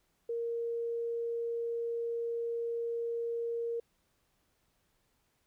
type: tone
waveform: sine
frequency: 466.2 Hz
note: A#4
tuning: in tune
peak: -32 dBFS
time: 0.29-3.8 s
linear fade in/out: 5 ms
effects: pink hiss -75 dBFS RMS until 5.46 s